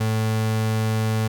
35% pulse tone, 110 Hz, A2, in tune, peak -18 dBFS, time 0-1.28 s, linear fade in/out 10 ms, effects none

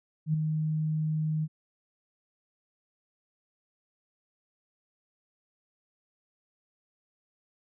sine tone with ADSR envelope, 155.56 Hz, D#3, in tune, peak -21 dBFS, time 0.26-1.48 s, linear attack 78 ms, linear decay 7 ms, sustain -5 dB, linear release 46 ms, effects none

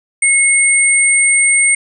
sine tone pair together, 2180 / 8720 Hz, C#7 / C#9, -29 / -29 cents, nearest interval 2 octaves, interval 2400 cents, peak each -11 dBFS, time 0.22-1.75 s, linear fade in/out 5 ms, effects none

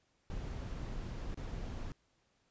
brown noise with dropouts, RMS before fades -41 dBFS, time 0.3-1.92 s, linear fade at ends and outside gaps 1 ms, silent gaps 1.344-1.373 s, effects pink hiss -75 dBFS RMS until 2.5 s + resampled to 16000 Hz

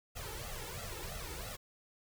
pink noise with flanger, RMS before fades -43 dBFS, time 0.15-1.57 s, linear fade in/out 20 ms, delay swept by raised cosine 1.5 to 2.28 ms, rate 3 Hz, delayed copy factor +1, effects none

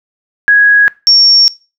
sine tone pair in turn, 1661.2 / 5500 Hz, G#6 / F8, 0 / -27 cents, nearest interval octave + major sixth, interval 2073 cents, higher second, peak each -3 dBFS, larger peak neither, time 0.48-0.88 / 1.07-1.48 s, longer second, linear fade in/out 0 ms, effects noise-tail reverb RT60 0.3 s tail -21 dB re dry

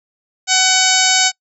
harmonic tone, 751 Hz, F#5, 26 cents sharp, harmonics 1 / 2 / 3 / 4 / 5 / 6 / 7 / 8 / 9 / 10, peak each -20 / -20 / -20 / -20 / -20 / -20 / -20 / -20 / -20 / -20 dBFS, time 0.47-1.32 s, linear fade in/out 50 ms, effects noise-tail reverb RT60 0.1 s tail -26 dB re dry

